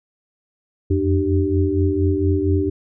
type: tone cluster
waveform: sine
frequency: 86.5 / 90.8 / 298.1 / 386.2 Hz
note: F2 / F#2 / D4 / G4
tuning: -16 / -32 / +26 / -26 cents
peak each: -21 dBFS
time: 0.9-2.7 s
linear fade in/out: 10 ms
effects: none